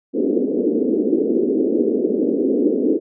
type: band-pass noise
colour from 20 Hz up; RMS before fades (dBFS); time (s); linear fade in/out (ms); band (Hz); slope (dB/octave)
pink; -18; 0.13-3; 50; 240 to 460; 48
effects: none